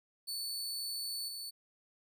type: tone with level steps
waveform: sawtooth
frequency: 4469 Hz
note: C#8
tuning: 13 cents sharp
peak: -34 / -38 dBFS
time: 0.27-1.51 s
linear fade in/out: 20 ms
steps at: 1.28 s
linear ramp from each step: 5 ms
effects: none